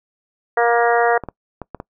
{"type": "harmonic tone", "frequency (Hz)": 235.8, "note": "A#3", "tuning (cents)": 20, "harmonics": [2, 3, 4, 5, 6, 7, 8], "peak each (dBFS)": [-17, -17, -23, -25, -24, -25, -25], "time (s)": [0.57, 1.18], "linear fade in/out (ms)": 5}
{"type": "clicks", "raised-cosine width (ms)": 1, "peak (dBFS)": -15, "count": 5, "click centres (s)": [1.237, 1.287, 1.617, 1.747, 1.801]}
{"effects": ["noise-tail reverb RT60 0.1 s tail -24 dB re dry"]}